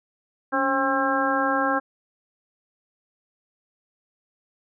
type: harmonic tone with a mistuned harmonic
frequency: 267.7 Hz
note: C4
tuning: 40 cents sharp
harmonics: 1 / 2 / 3 / 4 / 5 / 6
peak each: -27 / -27 / -27 / -27 / -27 / -27 dBFS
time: 0.52-1.8 s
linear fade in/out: 20 ms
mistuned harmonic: 1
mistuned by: +68 cents
effects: none